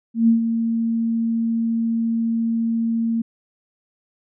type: tone with ADSR envelope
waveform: sine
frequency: 228.6 Hz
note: A#3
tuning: 34 cents flat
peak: -10 dBFS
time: 0.14-3.22 s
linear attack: 140 ms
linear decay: 120 ms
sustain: -8 dB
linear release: 8 ms
effects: none